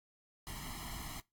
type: noise with comb filter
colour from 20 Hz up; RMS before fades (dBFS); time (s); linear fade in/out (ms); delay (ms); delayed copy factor
pink; -44; 0.47-1.2; 0; 0.97; +0.9
effects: noise-tail reverb RT60 0.2 s tail -22 dB re dry + AAC 64 kbps